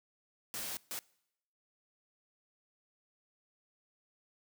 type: noise bursts at uneven times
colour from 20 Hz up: white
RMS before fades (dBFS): -40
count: 2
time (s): 0.54-0.77 / 0.91-0.99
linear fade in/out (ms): 0
effects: noise-tail reverb RT60 0.8 s tail -24 dB re dry + high-pass 100 Hz 12 dB/octave